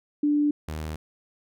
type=tone pair in turn; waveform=sine / sawtooth; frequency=294.1 / 77.75 Hz; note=D4 / D#2; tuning=+3 / -1 cents; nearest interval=octave + major seventh; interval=2304 cents; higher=first; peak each=-19 / -27 dBFS; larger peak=first; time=0.23-0.51 / 0.68-0.96 s; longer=neither; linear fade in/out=5 ms; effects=none